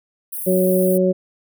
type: high-pass noise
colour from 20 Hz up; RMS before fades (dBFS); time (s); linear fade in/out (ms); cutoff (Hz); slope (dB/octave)
white; -28; 0.32-0.98; 10; 9000; 96
type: harmonic tone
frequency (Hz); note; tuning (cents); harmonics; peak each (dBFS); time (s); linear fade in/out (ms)
185; F#3; 0; 1 / 2 / 3; -18 / -18 / -18; 0.46-1.13; 20
effects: none